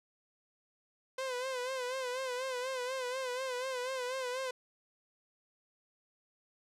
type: tone with vibrato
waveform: sawtooth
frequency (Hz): 511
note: C5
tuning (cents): -41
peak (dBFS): -31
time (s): 1.18-4.51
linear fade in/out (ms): 5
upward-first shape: sine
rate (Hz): 4.1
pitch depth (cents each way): 70
effects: low-pass 9000 Hz 12 dB/octave